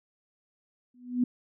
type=tone with exponential growth; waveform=sine; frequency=246.9 Hz; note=B3; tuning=in tune; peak=-19 dBFS; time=0.94-1.24 s; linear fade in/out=5 ms; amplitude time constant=65 ms; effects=none